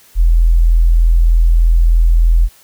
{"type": "tone", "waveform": "sine", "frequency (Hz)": 41.63, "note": "E1", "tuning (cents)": 18, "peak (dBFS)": -6, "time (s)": [0.15, 2.49], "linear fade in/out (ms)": 50, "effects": ["white hiss -46 dBFS RMS until 2.63 s"]}